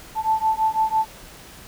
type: beating tone pair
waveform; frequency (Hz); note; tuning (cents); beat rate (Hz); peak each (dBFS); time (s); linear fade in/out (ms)
sine; 876 / 882; A5 / A5; -8 / +4; 6; -21; 0.15-1.06; 50
effects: pink hiss -43 dBFS RMS until 1.67 s